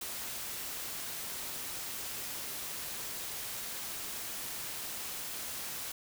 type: noise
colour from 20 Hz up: white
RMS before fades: -40 dBFS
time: 0.01-5.92 s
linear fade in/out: 5 ms
effects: none